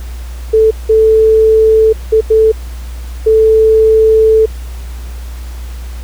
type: tone bursts at uneven times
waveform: sine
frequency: 440 Hz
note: A4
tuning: in tune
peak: -4 dBFS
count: 5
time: 0.53-0.71 / 0.89-1.93 / 2.12-2.21 / 2.3-2.52 / 3.26-4.46 s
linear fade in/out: 10 ms
effects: added 60 Hz sine -21 dBFS peak until 6.03 s + pink hiss -37 dBFS RMS until 6.03 s